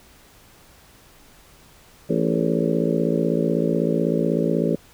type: harmonic tone with a mistuned harmonic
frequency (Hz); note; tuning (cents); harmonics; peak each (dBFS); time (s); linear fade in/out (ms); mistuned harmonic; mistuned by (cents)
56.1; A1; +34; 3 / 4 / 5 / 6 / 7 / 8 / 9 / 10; -24 / -25 / -26 / -27 / -27 / -28 / -29 / -29; 2.09-4.76; 10; 7; +68
effects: pink hiss -51 dBFS RMS until 4.93 s